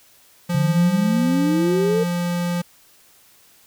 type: tone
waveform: square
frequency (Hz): 174.61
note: F3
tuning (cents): 0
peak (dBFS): -21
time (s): 0.49-2.62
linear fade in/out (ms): 10
type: exponential sweep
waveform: sine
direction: up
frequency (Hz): 138.59 to 466.2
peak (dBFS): -17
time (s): 0.54-2.04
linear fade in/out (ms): 10
effects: white hiss -53 dBFS RMS until 3.66 s